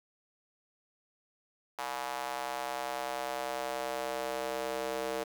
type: tone with high-pass filter sweep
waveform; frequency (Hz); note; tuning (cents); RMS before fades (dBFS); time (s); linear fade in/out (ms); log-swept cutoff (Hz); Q
square; 65.1; C2; -8; -36; 1.78-5.24; 10; 840 to 480; 2.4
effects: 9-bit